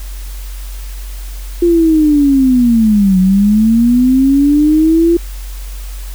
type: linear two-way sweep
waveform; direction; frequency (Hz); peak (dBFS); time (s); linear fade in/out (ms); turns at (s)
sine; down then up; 349.2 to 183.6 to 343.5; -6; 1.62-5.17; 5; 3.19
effects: added 46 Hz sine -22 dBFS peak until 6.14 s + white hiss -36 dBFS RMS until 6.14 s